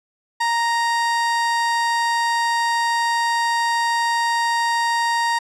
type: tone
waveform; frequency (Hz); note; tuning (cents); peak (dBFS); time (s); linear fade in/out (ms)
30% pulse; 933; A#5; +1; -15; 0.4-5.39; 10
effects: low-pass 8000 Hz 12 dB/octave